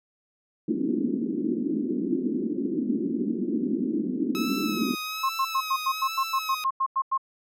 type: band-pass noise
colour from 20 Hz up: pink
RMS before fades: -27 dBFS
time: 0.68-4.95 s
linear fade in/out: 5 ms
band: 210 to 350 Hz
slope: 48 dB/octave
type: tone with vibrato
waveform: 15% pulse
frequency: 1287 Hz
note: E6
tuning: 42 cents flat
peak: -24 dBFS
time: 4.35-6.64 s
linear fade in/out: 0 ms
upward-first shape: sine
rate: 1.2 Hz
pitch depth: 50 cents each way
type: tone bursts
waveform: sine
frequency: 1069 Hz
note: C6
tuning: 37 cents sharp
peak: -21 dBFS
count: 13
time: 5.23-7.178 s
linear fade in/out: 10 ms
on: 64 ms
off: 93 ms
effects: none